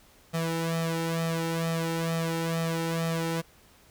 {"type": "tone with flanger", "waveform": "sawtooth", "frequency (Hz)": 164.81, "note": "E3", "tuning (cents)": 0, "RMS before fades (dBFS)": -29, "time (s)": [0.33, 3.42], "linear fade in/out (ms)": 20, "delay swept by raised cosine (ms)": [1.6, 2.2], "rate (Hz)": 2.2, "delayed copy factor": 0.85, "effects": ["pink hiss -58 dBFS RMS until 3.9 s"]}